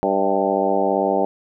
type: harmonic tone with a mistuned harmonic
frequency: 98 Hz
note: G2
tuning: in tune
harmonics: 2 / 3 / 4 / 5 / 6 / 7 / 8 / 9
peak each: -27 / -26 / -24 / -24 / -23 / -25 / -23 / -28 dBFS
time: 0.03-1.25 s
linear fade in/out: 0 ms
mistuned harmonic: 7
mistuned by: -38 cents
effects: none